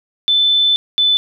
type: tone pair in turn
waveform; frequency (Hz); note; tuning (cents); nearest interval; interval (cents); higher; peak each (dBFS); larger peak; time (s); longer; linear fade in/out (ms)
sine; 3520 / 3506; A7 / A7; 0 / -7; unison; 7; first; -10; neither; 0.28-0.76 / 0.98-1.17; first; 0
effects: none